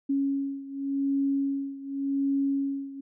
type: beating tone pair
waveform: sine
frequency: 276 / 276.88 Hz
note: C#4 / C#4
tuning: -7 / -2 cents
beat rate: 0.88 Hz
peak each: -27 / -30 dBFS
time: 0.09-3.01 s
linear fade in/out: 10 ms
effects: none